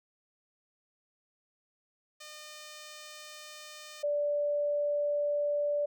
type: tone pair in turn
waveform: 5% pulse / sine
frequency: 607 / 583.9 Hz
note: D#5 / D5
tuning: -43 / -10 cents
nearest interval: minor second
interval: 67 cents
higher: first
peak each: -34 / -27 dBFS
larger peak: second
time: 2.2-4.03 / 4.03-5.86 s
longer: neither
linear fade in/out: 10 ms
effects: none